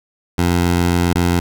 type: tone with dropouts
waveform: 15% pulse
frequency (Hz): 87.31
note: F2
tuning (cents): 0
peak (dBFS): -7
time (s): 0.38-1.4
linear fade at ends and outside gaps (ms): 5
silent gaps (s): 1.132-1.153
effects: none